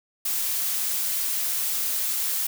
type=noise; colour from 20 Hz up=blue; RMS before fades=-26 dBFS; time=0.25-2.47 s; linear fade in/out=5 ms; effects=none